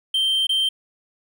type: tone with dropouts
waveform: triangle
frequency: 3136 Hz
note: G7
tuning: in tune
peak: -16 dBFS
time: 0.14-0.69 s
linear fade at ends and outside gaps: 5 ms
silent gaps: 0.469-0.492 s
effects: none